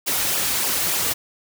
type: noise with flanger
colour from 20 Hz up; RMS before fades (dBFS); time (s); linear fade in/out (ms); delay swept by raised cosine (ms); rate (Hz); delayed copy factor
white; -22; 0.06-1.14; 20; 0.48 to 5.58; 3.4; -0.7
effects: none